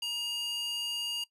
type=tone with high-pass filter; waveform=square; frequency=948 Hz; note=A#5; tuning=29 cents sharp; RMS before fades=-35 dBFS; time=0.02-1.24 s; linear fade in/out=5 ms; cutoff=3300 Hz; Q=5.8; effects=noise-tail reverb RT60 0.1 s tail -18 dB re dry + resampled to 32000 Hz